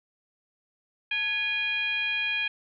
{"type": "tone with frequency modulation", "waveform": "sine", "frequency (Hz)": 2456, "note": "D#7", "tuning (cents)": -23, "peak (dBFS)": -25, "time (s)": [1.11, 2.48], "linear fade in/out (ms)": 5, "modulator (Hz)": 786, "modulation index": 0.86, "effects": []}